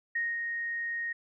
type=tone with ADSR envelope; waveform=sine; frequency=1864.7 Hz; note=A#6; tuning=in tune; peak=-27 dBFS; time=0.15-1.13 s; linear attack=8 ms; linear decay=210 ms; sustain=-4 dB; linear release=9 ms; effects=none